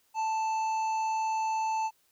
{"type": "harmonic tone", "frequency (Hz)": 881, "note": "A5", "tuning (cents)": 2, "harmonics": [1, 3, 5, 7, 8], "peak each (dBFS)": [-27, -42, -51, -48, -54], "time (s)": [0.14, 1.91], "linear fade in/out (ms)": 50, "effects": ["white hiss -69 dBFS RMS until 2.11 s"]}